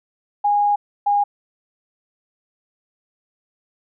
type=tone pair in turn; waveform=sine; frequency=822 / 816.3 Hz; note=G#5 / G#5; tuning=-18 / -30 cents; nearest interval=unison; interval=12 cents; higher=first; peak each=-14 dBFS; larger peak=neither; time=0.44-0.76 / 1.06-1.24 s; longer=first; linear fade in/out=10 ms; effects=none